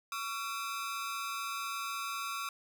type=ring-modulated tone; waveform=sawtooth; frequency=1244.5 Hz; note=D#6; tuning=in tune; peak=-29 dBFS; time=0.12-2.49 s; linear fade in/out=2 ms; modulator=118 Hz; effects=none